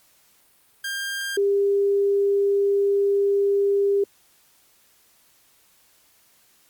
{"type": "tone pair in turn", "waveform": ["sawtooth", "sine"], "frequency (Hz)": [1600, 400], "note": ["G6", "G4"], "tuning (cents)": [35, 35], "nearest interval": "2 octaves", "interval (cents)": 2400, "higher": "first", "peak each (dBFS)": [-23, -17], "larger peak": "second", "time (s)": [[0.84, 1.37], [1.37, 4.04]], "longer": "second", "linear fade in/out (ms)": 5, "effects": ["white hiss -59 dBFS RMS until 6.69 s", "Opus 48 kbps"]}